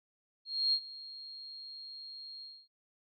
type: tone with ADSR envelope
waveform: sine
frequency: 4248 Hz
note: C8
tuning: 25 cents sharp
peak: -25 dBFS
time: 0.45-2.68 s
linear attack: 280 ms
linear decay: 66 ms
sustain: -19 dB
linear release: 260 ms
effects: none